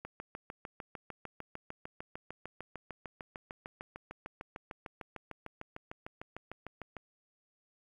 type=click train; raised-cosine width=0.5 ms; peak=-27 dBFS; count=47; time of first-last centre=0.05-6.967 s; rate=6.65 Hz; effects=10-bit